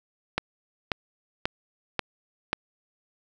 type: click train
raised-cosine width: 0.3 ms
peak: -8 dBFS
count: 5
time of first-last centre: 0.38-2.531 s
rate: 1.86 Hz
effects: none